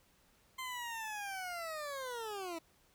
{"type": "linear sweep", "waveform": "20% pulse", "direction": "down", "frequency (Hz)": [1046.5, 320], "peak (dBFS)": -35, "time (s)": [0.58, 2.59], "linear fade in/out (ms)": 10, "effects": ["pink hiss -69 dBFS RMS until 2.94 s"]}